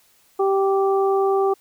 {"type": "harmonic tone", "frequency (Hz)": 390, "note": "G4", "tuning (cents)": -9, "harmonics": [1, 2, 3], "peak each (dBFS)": [-17, -23, -27], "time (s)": [0.39, 1.54], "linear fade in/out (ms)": 10, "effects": ["white hiss -58 dBFS RMS until 1.6 s"]}